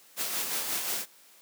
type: noise with tremolo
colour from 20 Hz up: white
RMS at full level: -30 dBFS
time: 0.16-1.06 s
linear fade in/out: 50 ms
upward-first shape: sine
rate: 5.6 Hz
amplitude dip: 40%
effects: white hiss -57 dBFS RMS until 1.41 s + high-pass 200 Hz 12 dB/octave